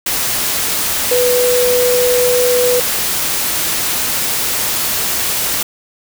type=tone in noise; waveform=sine; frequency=493.9 Hz; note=B4; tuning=in tune; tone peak=-11 dBFS; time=1.11-2.8 s; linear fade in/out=5 ms; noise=white; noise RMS=-17 dBFS; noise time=0.06-5.63 s; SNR=+3 dB; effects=none